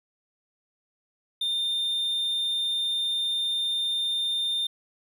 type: tone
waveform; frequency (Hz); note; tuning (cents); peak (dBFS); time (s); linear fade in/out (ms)
triangle; 3615; A7; +46; -23; 1.41-4.67; 5
effects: none